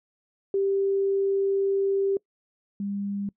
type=tone pair in turn; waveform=sine; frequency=392.7 / 200.6 Hz; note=G4 / G3; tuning=+3 / +40 cents; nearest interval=octave; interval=1163 cents; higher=first; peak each=-21 / -27 dBFS; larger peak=first; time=0.54-2.17 / 2.8-3.29 s; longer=first; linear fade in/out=2 ms; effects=noise-tail reverb RT60 0.1 s tail -24 dB re dry